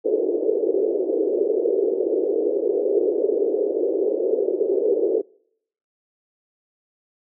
white band-pass noise, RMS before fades -21 dBFS, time 0.04-5.22 s, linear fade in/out 20 ms, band 360 to 470 Hz, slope 48 dB/octave, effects noise-tail reverb RT60 0.7 s tail -26 dB re dry

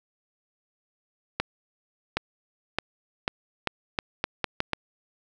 accelerating click train, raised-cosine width 0.3 ms, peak -8 dBFS, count 10, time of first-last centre 1.4-4.733 s, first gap 770 ms, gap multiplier 0.8, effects none

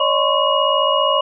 sine tone cluster, 558 / 613 / 1023 / 1101 / 2884 Hz, C#5 / D#5 / C6 / C#6 / F#7, +11 / -26 / -39 / -12 / -45 cents, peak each -20 dBFS, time 0-1.21 s, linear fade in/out 5 ms, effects none

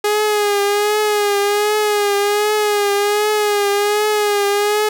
sawtooth tone with vibrato, 414 Hz, G#4, 5 cents flat, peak -10 dBFS, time 0.04-4.89 s, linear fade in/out 5 ms, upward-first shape triangle, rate 1.3 Hz, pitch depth 52 cents each way, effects none

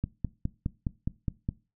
click train, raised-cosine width 5 ms, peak -16 dBFS, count 8, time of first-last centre 0.04-1.489 s, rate 4.83 Hz, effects noise-tail reverb RT60 0.3 s tail -20 dB re dry

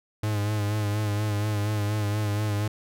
45% pulse tone with vibrato, 104.8 Hz, G#2, 16 cents sharp, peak -24 dBFS, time 0.23-2.68 s, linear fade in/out 5 ms, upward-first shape sine, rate 4.2 Hz, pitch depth 41 cents each way, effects none

